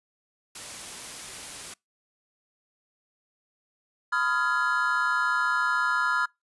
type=noise; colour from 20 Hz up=white; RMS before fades=-39 dBFS; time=0.55-1.74 s; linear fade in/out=5 ms
type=chord; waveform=triangle; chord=F half-diminished seventh; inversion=second; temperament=just; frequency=1005.8 / 1257.2 / 1396.9 / 1676.3 Hz; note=Cb6 / Eb6 / F6 / Ab6; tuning=+31 / +18 / 0 / +16 cents; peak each=-28 / -28 / -24 / -28 dBFS; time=4.12-6.26 s; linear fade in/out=10 ms
effects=noise-tail reverb RT60 0.2 s tail -26 dB re dry + resampled to 24000 Hz